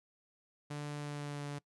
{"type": "tone with pitch glide", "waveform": "sawtooth", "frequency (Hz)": [146.83, 144.31], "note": ["D3", "D3"], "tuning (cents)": [0, -30], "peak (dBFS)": -35, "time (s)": [0.7, 1.59], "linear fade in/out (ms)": 10, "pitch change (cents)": -30, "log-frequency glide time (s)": [0.97, 1.46], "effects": ["noise-tail reverb RT60 0.1 s tail -22 dB re dry", "resampled to 24000 Hz"]}